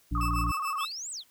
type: harmonic tone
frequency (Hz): 58.1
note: A#1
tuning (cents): -5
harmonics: 1 / 2 / 3 / 5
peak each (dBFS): -28 / -34 / -37 / -36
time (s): 0.11-0.52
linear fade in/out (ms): 10
type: tone with vibrato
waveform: sine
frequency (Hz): 1174.7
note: D6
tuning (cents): 0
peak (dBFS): -29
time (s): 0.15-0.85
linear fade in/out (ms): 2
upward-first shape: square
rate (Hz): 19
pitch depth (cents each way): 100
type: tone with tremolo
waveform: sawtooth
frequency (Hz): 2637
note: E7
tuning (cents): 0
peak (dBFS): -30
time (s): 0.21-0.92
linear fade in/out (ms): 0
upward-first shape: sine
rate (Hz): 6.9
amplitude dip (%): 95
type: exponential two-way sweep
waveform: sine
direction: up then down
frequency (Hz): 2971 to 8372 to 2971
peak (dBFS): -35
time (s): 0.78-1.24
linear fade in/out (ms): 50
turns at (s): 1.11
effects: white hiss -63 dBFS RMS until 1.3 s